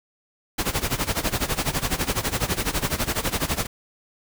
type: noise with tremolo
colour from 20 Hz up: pink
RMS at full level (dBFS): -22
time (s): 0.58-3.67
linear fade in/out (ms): 10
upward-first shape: sine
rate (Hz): 12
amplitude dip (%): 85
effects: none